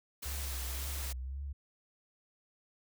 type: noise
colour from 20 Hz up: white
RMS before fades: -42 dBFS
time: 0.22-1.13 s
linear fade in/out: 10 ms
type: tone with vibrato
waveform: sine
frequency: 66.7 Hz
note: C2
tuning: 34 cents sharp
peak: -37 dBFS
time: 0.25-1.53 s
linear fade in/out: 10 ms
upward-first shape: triangle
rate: 1.9 Hz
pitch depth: 110 cents each way
effects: none